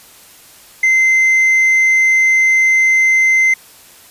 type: tone with tanh clipping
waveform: triangle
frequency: 2072 Hz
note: C7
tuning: 17 cents flat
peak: -9 dBFS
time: 0.83-3.54 s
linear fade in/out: 5 ms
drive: 7 dB
effects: white hiss -42 dBFS RMS until 4.1 s + resampled to 32000 Hz